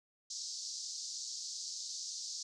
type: band-pass noise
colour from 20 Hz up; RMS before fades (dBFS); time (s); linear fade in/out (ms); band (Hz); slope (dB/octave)
pink; -43; 0.3-2.43; 5; 4400 to 7000; 48
effects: none